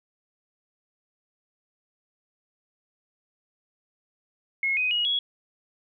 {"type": "tone with pitch steps", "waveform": "sine", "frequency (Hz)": [2168, 2505, 2894, 3344], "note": ["C#7", "D#7", "F#7", "G#7"], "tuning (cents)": [-39, 11, -39, 11], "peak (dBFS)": -22, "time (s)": [4.63, 5.19], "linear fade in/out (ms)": 2, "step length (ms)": 140, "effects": []}